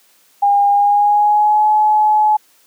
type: tone with pitch glide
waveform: sine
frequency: 809 to 851.7 Hz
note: G#5 to G#5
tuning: -46 to +43 cents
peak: -9 dBFS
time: 0.42-2.37 s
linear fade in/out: 10 ms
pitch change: +89 cents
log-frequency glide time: 0.7-1.67 s
effects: white hiss -53 dBFS RMS until 2.66 s + high-pass 200 Hz 12 dB/octave